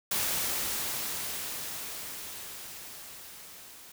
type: noise with level ramp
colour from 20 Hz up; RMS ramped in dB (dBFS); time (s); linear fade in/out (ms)
white; -29 to -50; 0.11-3.92; 5
effects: none